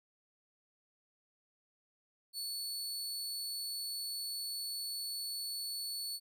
sawtooth tone, 4435 Hz, C#8, in tune, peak -35 dBFS, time 2.33-6.2 s, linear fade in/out 50 ms, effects none

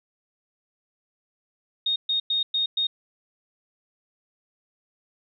sine tone bursts at uneven times, 3710 Hz, A#7, 9 cents flat, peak -21 dBFS, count 5, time 1.86-1.96 / 2.09-2.2 / 2.3-2.43 / 2.54-2.66 / 2.77-2.87 s, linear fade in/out 5 ms, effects none

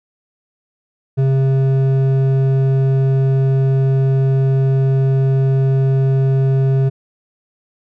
sine tone with hard clipping, 134.3 Hz, C3, 46 cents sharp, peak -13 dBFS, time 1.17-6.9 s, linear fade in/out 20 ms, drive 8 dB, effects none

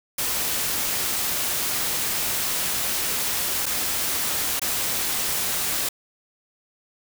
white noise with dropouts, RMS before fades -25 dBFS, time 0.18-5.89 s, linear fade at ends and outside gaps 5 ms, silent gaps 3.658-3.663 / 4.596-4.616 s, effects none

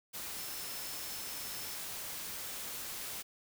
sine tone in noise, 5274 Hz, E8, in tune, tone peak -49 dBFS, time 0.37-1.76 s, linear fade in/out 20 ms, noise white, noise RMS -42 dBFS, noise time 0.13-3.23 s, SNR -10 dB, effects none

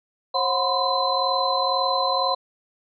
sine tone cluster, 537 / 728 / 998 / 1040 / 4055 Hz, C5 / F#5 / B5 / C6 / B7, +45 / -28 / +18 / -11 / +45 cents, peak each -26 dBFS, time 0.34-2.35 s, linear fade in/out 10 ms, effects none

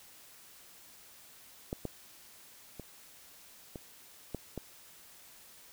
clicks, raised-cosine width 2 ms, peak -21 / -22 / -29 / -28 / -22 / -24 dBFS, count 6, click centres 1.729 / 1.853 / 2.797 / 3.758 / 4.347 / 4.577 s, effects white hiss -56 dBFS RMS until 5.72 s

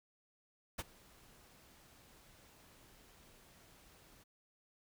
pink noise with ADSR envelope, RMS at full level -39 dBFS, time 0.78-4.24 s, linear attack 14 ms, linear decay 32 ms, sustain -24 dB, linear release 15 ms, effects none

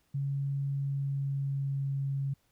sine tone with pitch glide, 139.1 to 137.74 Hz, C#3 to C#3, +6 to -11 cents, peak -29 dBFS, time 0.14-2.34 s, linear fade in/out 10 ms, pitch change -17 cents, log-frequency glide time 0.75-1.91 s, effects pink hiss -72 dBFS RMS until 2.51 s

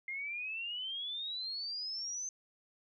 sine exponential sweep, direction up, 2100 to 6260 Hz, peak -37 dBFS, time 0.08-2.29 s, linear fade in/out 2 ms, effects none

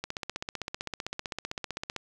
click train, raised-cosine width 0.2 ms, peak -16 dBFS, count 31, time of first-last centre 0.04-1.963 s, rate 15.6 Hz, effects none

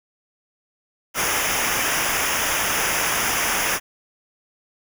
pink noise with comb filter, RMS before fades -22 dBFS, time 1.14-3.8 s, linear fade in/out 50 ms, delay 0.24 ms, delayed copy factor -0.85, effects none

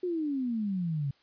sine exponential sweep, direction down, 370 to 134.9 Hz, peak -28 dBFS, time 0.03-1.11 s, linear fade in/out 5 ms, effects white hiss -65 dBFS RMS until 1.22 s + resampled to 11025 Hz

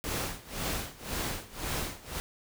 pink noise with tremolo, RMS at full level -32 dBFS, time 0.04-2.2 s, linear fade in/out 0 ms, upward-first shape sine, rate 1.9 Hz, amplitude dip 90%, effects none

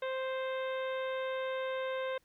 harmonic tone, 523.3 Hz, C5, in tune, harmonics 1 / 2 / 3 / 4 / 5 / 6 / 7, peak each -34 / -42 / -44 / -47 / -51 / -54 / -51 dBFS, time 0.02-2.18 s, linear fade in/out 5 ms, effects pink hiss -72 dBFS RMS until 2.24 s

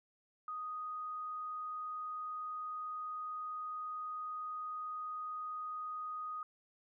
sine tone, 1244.5 Hz, D#6, in tune, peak -39 dBFS, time 0.48-6.43 s, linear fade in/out 2 ms, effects none

